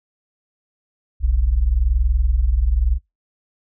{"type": "tone pair together", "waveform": "sine", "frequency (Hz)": [41.9, 62.8], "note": ["E1", "B1"], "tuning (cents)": [29, 30], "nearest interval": "perfect fifth", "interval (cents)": 701, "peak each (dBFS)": [-18, -16], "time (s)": [1.2, 2.99], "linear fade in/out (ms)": 50, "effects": ["noise-tail reverb RT60 0.2 s tail -23 dB re dry"]}